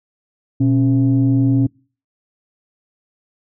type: tone pair together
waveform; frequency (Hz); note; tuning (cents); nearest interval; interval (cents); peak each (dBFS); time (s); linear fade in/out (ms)
sine; 121.9 / 273.3; B2 / C#4; -22 / -24; octave + major second; 1398; -13; 0.6-1.67; 10
effects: noise-tail reverb RT60 0.4 s tail -26 dB re dry + tanh soft clip ceiling -7 dBFS